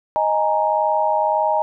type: chord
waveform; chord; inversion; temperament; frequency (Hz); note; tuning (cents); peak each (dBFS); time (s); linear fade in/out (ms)
sine; D# suspended fourth; none; equal; 622.3 / 830.6 / 932.3; D#5 / G#5 / A#5; 0 / 0 / 0; -20; 0.16-1.62; 0
effects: none